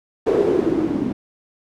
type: noise with low-pass filter sweep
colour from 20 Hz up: blue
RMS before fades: -19 dBFS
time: 0.26-1.13 s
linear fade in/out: 10 ms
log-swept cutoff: 440 to 260 Hz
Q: 6.5
effects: none